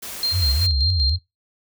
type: noise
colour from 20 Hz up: white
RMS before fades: -33 dBFS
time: 0.02-0.67 s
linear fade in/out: 10 ms
type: tone with tremolo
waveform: sine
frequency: 4188 Hz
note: C8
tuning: 1 cent sharp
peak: -18 dBFS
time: 0.23-1.16 s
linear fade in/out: 2 ms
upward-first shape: square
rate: 5.2 Hz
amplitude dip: 50%
type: tone with vibrato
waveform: sine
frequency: 78.9 Hz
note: D#2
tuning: 25 cents sharp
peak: -18 dBFS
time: 0.31-1.19 s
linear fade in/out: 50 ms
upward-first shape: sine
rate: 3.7 Hz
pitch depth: 270 cents each way
effects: noise-tail reverb RT60 0.2 s tail -21 dB re dry